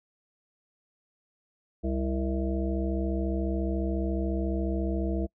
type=harmonic tone with a mistuned harmonic; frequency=66 Hz; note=C2; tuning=16 cents sharp; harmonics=1 / 3 / 5 / 7 / 9 / 10; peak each=-29 / -33 / -32 / -38 / -43 / -38 dBFS; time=1.83-5.27 s; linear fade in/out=20 ms; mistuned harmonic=9; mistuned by=+34 cents; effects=noise-tail reverb RT60 0.1 s tail -26 dB re dry